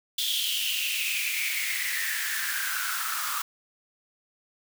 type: noise with high-pass filter sweep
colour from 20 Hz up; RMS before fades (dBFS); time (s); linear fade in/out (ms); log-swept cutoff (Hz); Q
white; -29; 0.18-3.42; 5; 3400 to 1200; 7.8
effects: none